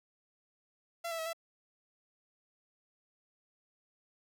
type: tone with pitch steps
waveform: sawtooth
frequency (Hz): 678 / 660 / 644 / 665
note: E5 / E5 / E5 / E5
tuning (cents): +49 / +2 / -41 / +15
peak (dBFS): -32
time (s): 1.04-1.332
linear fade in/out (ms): 10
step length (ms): 73
effects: none